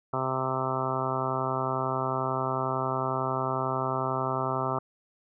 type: harmonic tone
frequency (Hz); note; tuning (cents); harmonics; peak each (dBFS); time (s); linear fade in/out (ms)
131.1; C3; +4; 1 / 2 / 3 / 4 / 5 / 6 / 7 / 8 / 9 / 10; -34 / -38 / -35 / -39 / -34 / -37 / -35 / -37 / -34 / -35; 0.13-4.79; 5
effects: none